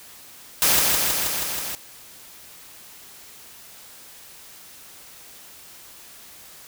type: noise with echo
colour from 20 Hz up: white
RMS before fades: -18 dBFS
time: 0.62-0.79 s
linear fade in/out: 0 ms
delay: 160 ms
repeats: 6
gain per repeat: -2 dB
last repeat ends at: 1.75 s
effects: white hiss -45 dBFS RMS until 6.67 s